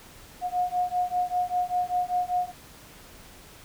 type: beating tone pair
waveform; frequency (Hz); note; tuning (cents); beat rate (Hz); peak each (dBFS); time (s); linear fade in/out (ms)
sine; 718 / 723.1; F5 / F#5; +48 / -40; 5.1; -27; 0.41-2.52; 50
effects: pink hiss -49 dBFS RMS until 3.64 s